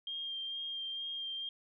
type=tone with vibrato; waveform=sine; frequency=3202 Hz; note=G7; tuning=36 cents sharp; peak=-37 dBFS; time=0.07-1.49 s; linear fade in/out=2 ms; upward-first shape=sine; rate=2.2 Hz; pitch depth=17 cents each way; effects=none